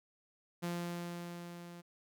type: tone with level ramp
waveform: sawtooth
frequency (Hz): 173.2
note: F3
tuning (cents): -14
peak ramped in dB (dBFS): -31 to -45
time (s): 0.62-1.82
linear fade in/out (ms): 20
effects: none